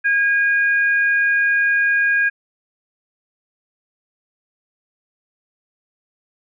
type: tone pair together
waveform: sine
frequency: 1632.5 / 2446 Hz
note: G#6 / D#7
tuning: -30 / -30 cents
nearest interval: perfect fifth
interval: 700 cents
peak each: -14 / -24 dBFS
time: 0.04-2.3 s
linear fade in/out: 20 ms
effects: none